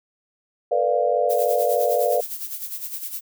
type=chord; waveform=sine; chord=B half-diminished seventh; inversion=third; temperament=equal with one note detuned; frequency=450.3 / 493.9 / 587.3 / 698.5 Hz; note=A4 / B4 / D5 / F5; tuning=+40 / 0 / 0 / 0 cents; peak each=-26 / -22 / -22 / -23 dBFS; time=0.71-2.21 s; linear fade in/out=10 ms
type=noise with tremolo; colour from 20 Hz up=violet; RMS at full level=-29 dBFS; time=1.29-3.21 s; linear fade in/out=20 ms; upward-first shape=sine; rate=9.8 Hz; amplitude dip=65%
effects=none